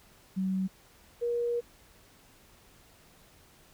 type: tone pair in turn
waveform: sine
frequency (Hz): 189.2 / 475.7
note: F#3 / A#4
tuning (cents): +39 / +35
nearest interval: octave + major third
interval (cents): 1596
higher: second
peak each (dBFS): -27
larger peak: neither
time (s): 0.36-0.68 / 1.21-1.61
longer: second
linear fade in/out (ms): 20
effects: pink hiss -59 dBFS RMS until 3.73 s